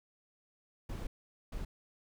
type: noise bursts at uneven times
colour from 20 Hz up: brown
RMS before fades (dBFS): -39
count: 2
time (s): 0.89-1.07 / 1.52-1.65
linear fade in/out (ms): 5
effects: none